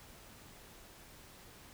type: silence
effects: pink hiss -56 dBFS RMS until 1.73 s